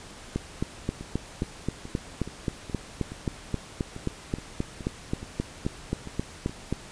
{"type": "two click trains", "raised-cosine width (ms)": 3, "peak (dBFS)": [-24, -13], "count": [14, 25], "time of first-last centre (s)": [[1.01, 6.495], [0.36, 6.726]], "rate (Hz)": [2.37, 3.77], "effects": ["pink hiss -45 dBFS RMS until 6.91 s", "resampled to 22050 Hz"]}